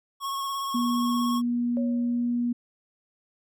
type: tone with vibrato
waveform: square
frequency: 1098 Hz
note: C#6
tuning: 17 cents flat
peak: -29 dBFS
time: 0.2-1.42 s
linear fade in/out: 50 ms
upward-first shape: sine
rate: 17 Hz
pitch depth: 25 cents each way
type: tone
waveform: sine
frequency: 240.4 Hz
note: B3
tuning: 46 cents flat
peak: -23 dBFS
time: 0.74-2.53 s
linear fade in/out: 10 ms
type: tone with exponential decay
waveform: sine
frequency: 555 Hz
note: C#5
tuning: 2 cents sharp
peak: -31 dBFS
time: 1.77-2.46 s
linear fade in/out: 0 ms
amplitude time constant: 150 ms
effects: none